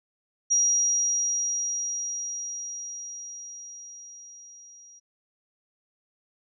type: tone with level ramp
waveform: sine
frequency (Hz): 5730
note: F8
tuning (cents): +44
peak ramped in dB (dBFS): -18 to -48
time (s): 0.5-5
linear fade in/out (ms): 20
effects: none